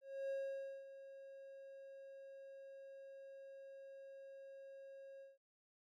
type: tone with ADSR envelope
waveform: triangle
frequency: 544 Hz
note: C#5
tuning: 33 cents flat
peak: -37 dBFS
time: 0.01-5.38 s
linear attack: 290 ms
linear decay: 540 ms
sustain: -14 dB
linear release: 170 ms
effects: none